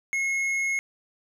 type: tone with tanh clipping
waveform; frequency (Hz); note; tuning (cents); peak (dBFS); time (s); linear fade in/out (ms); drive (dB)
sine; 2169; C#7; -38; -25; 0.13-0.79; 0; 8
effects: none